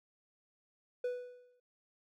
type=tone with exponential decay; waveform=triangle; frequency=493.9 Hz; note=B4; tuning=in tune; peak=-29 dBFS; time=1.04-1.6 s; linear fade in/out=5 ms; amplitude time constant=120 ms; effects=none